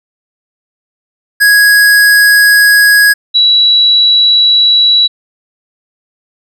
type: tone pair in turn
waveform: square / sine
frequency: 1661.2 / 3919 Hz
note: G#6 / B7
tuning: 0 / -14 cents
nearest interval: octave + minor third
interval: 1486 cents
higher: second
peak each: -4 dBFS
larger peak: neither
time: 1.4-3.14 / 3.34-5.08 s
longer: neither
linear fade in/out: 20 ms
effects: none